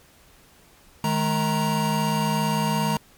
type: tone cluster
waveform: square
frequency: 154.5 / 211.9 / 937 Hz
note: D#3 / G#3 / A#5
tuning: -12 / +35 / +9 cents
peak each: -26 dBFS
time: 1.04-2.97 s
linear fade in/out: 2 ms
effects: pink hiss -54 dBFS RMS until 3.17 s + MP3 96 kbps